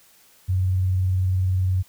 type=tone with vibrato; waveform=sine; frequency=93 Hz; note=F#2; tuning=9 cents sharp; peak=-18 dBFS; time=0.48-1.83 s; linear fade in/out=20 ms; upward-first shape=sine; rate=20 Hz; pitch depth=55 cents each way; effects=white hiss -55 dBFS RMS until 1.88 s